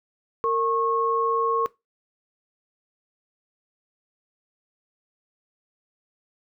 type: tone pair together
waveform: sine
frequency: 459.1 / 1092 Hz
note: A#4 / C#6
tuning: -26 / -26 cents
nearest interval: octave + minor third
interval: 1500 cents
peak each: -23 dBFS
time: 0.44-1.66 s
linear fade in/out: 0 ms
effects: noise-tail reverb RT60 0.2 s tail -19 dB re dry